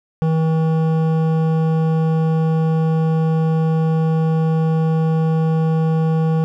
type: tone with hard clipping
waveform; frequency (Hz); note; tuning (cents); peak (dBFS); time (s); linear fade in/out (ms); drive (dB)
triangle; 160.4; E3; -47; -16; 0.22-6.44; 0; 16
effects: none